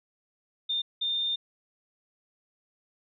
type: tone bursts at uneven times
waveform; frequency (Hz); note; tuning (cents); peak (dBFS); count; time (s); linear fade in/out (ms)
sine; 3618; A7; +48; -26; 2; 0.69-0.82 / 1.01-1.36; 10
effects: none